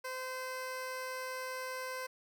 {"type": "tone", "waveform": "15% pulse", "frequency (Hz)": 515, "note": "C5", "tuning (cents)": -28, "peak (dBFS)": -32, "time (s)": [0.04, 2.07], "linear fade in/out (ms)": 10, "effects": []}